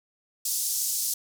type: band-pass noise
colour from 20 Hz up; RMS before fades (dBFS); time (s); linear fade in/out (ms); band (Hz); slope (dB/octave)
pink; -28; 0.45-1.14; 5; 5500 to 16000; 24
effects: none